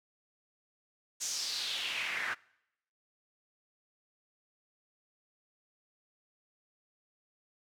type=noise with band-pass filter sweep; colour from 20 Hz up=pink; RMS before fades=-36 dBFS; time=1.2-2.35 s; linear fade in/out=20 ms; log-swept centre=6800 to 1600 Hz; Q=3.4; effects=noise-tail reverb RT60 0.8 s tail -24 dB re dry